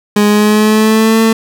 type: tone with pitch glide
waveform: 30% pulse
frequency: 207.7 to 223.9 Hz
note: G#3 to A3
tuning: 0 to +30 cents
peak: -4 dBFS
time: 0.16-1.33 s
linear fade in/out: 5 ms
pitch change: +130 cents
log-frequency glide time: 0.27-1.19 s
effects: none